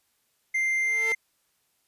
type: tone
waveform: triangle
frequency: 2093 Hz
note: C7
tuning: in tune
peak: -21 dBFS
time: 0.54-1.15 s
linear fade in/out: 10 ms
type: tone with exponential growth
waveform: sawtooth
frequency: 448.4 Hz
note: A4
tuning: 33 cents sharp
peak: -26 dBFS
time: 0.69-1.12 s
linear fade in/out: 0 ms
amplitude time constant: 92 ms
effects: white hiss -71 dBFS RMS until 1.87 s + resampled to 32000 Hz